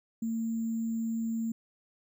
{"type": "tone with sample-and-hold", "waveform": "sine", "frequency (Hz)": 226.5, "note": "A#3", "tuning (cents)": -50, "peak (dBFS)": -29, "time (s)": [0.22, 1.52], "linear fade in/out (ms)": 5, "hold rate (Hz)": 7350, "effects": []}